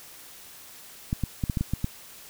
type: clicks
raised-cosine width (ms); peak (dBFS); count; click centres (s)
5; -13; 8; 1.129 / 1.237 / 1.438 / 1.498 / 1.572 / 1.61 / 1.736 / 1.844
effects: white hiss -47 dBFS RMS until 2.29 s